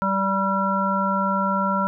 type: harmonic tone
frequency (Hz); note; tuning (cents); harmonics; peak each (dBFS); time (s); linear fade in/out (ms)
194.3; G3; -15; 1 / 3 / 5 / 7; -24 / -28 / -24 / -24; 0.02-1.87; 0
effects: none